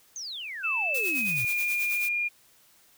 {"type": "exponential sweep", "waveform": "sine", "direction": "down", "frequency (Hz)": [6550, 111.5], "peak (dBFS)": -34, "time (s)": [0.16, 1.45], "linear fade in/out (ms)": 0}
{"type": "tone with pitch glide", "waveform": "sine", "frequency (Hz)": [2636, 2417], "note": ["E7", "D7"], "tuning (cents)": [-1, 49], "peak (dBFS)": -25, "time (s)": [0.63, 2.29], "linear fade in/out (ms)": 20, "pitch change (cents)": -150, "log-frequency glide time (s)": [0.96, 1.49]}
{"type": "noise with tremolo", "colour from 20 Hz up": "blue", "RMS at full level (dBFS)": -34, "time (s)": [0.94, 2.09], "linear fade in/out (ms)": 5, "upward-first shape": "sine", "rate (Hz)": 9.3, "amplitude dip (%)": 65}
{"effects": ["white hiss -60 dBFS RMS until 2.97 s"]}